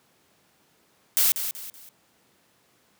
blue noise with echo, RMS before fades -20 dBFS, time 1.17-1.32 s, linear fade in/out 0 ms, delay 190 ms, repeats 3, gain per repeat -9 dB, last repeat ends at 1.89 s, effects pink hiss -63 dBFS RMS until 2.99 s + high-pass 150 Hz 12 dB/octave

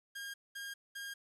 sawtooth tone bursts, 1618 Hz, G#6, 46 cents flat, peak -38 dBFS, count 3, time 0.15-1.14 s, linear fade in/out 10 ms, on 190 ms, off 210 ms, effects resampled to 32000 Hz + 11-bit

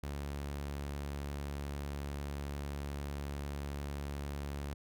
sawtooth tone, 71.2 Hz, C#2, 47 cents sharp, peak -34 dBFS, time 0.03-4.74 s, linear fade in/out 5 ms, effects none

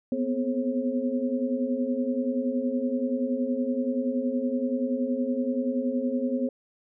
sine tone cluster, 242.9 / 253.5 / 427.1 / 538 Hz, B3 / B3 / G#4 / C5, -29 / +45 / +48 / +48 cents, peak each -30 / -27 / -36 / -31 dBFS, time 0.12-6.49 s, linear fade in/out 2 ms, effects none

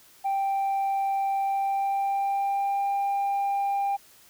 sine tone with pitch glide, 785 to 796.9 Hz, G5 to G5, +2 to +28 cents, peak -21 dBFS, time 0.24-3.97 s, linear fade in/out 20 ms, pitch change +26 cents, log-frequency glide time 1.39-2.9 s, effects tanh soft clip ceiling -22 dBFS + white hiss -55 dBFS RMS until 4.29 s

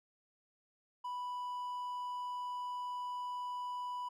triangle tone, 987.8 Hz, B5, in tune, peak -36 dBFS, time 1.04-4.09 s, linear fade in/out 10 ms, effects none

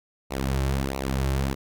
sawtooth tone with flanger, 67.2 Hz, C2, 47 cents sharp, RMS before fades -26 dBFS, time 0.3-1.55 s, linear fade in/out 20 ms, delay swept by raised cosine 0.59 to 4.19 ms, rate 1.5 Hz, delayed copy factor -0.75, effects none

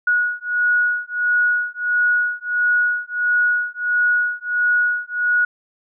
sine beating tone pair, 1456 / 1457.5 Hz, F#6 / F#6, -28 / -26 cents, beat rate 1.5 Hz, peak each -19 dBFS, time 0.07-5.45 s, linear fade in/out 5 ms, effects none

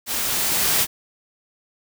white noise with level ramp, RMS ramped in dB -25 to -18 dBFS, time 0.06-0.87 s, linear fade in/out 50 ms, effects none

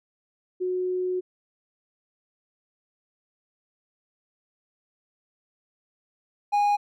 sine / triangle tone pair in turn, 366 / 821.6 Hz, F#4 / G#5, -19 / -19 cents, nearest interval octave + major second, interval 1400 cents, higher second, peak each -24 / -17 dBFS, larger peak second, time 0.6-1.21 / 6.52-6.77 s, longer first, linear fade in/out 20 ms, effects none

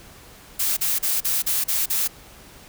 blue noise bursts, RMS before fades -22 dBFS, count 7, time 0.59-2.078 s, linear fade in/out 10 ms, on 180 ms, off 38 ms, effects pink hiss -46 dBFS RMS until 2.68 s

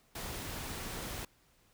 pink noise, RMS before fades -41 dBFS, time 0.15-1.25 s, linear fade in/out 5 ms, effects pink hiss -68 dBFS RMS until 1.73 s

